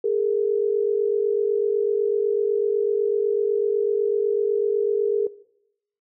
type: tone pair together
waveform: sine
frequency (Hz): 410 / 458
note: G#4 / A#4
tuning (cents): -22 / -31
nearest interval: major second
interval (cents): 191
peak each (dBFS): -22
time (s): 0.04-5.27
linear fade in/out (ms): 5
effects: noise-tail reverb RT60 0.8 s tail -19 dB re dry